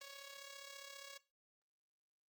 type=tone with amplitude modulation; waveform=5% pulse; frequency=556 Hz; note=C#5; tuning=5 cents sharp; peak=-37 dBFS; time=0.01-1.18 s; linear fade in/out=5 ms; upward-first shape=sine; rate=34.9 Hz; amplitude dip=60%; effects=noise-tail reverb RT60 0.3 s tail -19 dB re dry + Opus 24 kbps